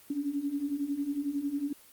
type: beating tone pair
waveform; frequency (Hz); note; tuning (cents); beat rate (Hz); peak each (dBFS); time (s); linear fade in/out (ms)
sine; 277.2 / 288.2; C#4 / D4; 0 / -33; 11; -35 / -31; 0.1-1.73; 5
effects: white hiss -56 dBFS RMS until 1.92 s + Opus 24 kbps